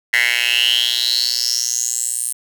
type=tone with high-pass filter sweep; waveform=10% pulse; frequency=120 Hz; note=B2; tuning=49 cents flat; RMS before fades=-18 dBFS; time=0.13-2.33 s; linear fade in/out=5 ms; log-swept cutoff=2000 to 9600 Hz; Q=7.4; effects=none